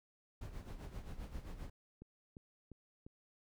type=noise with tremolo; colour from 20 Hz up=brown; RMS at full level=-44 dBFS; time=0.41-1.7 s; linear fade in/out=5 ms; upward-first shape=sine; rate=7.6 Hz; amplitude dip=65%
type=click train; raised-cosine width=3 ms; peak=-39 dBFS; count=4; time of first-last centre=2.02-3.065 s; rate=2.87 Hz
effects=none